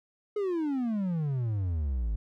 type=exponential sweep; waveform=triangle; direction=down; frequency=427.5 to 50.5 Hz; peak=-25 dBFS; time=0.36-2.16 s; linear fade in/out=5 ms; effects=none